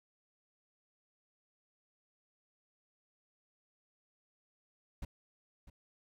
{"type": "noise with echo", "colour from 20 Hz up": "brown", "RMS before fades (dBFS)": -40, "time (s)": [5.02, 5.05], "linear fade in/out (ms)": 5, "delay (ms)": 650, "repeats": 1, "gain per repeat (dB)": -14, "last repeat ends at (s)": 5.7, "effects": []}